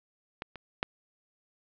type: clicks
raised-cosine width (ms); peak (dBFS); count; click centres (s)
0.3; -19 / -26 / -11; 3; 0.421 / 0.557 / 0.829
effects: low-pass 4000 Hz 12 dB/octave